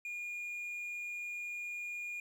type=tone with quantisation; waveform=triangle; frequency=2429 Hz; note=D#7; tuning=42 cents flat; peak=-37 dBFS; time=0.05-2.2 s; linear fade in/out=2 ms; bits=11; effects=none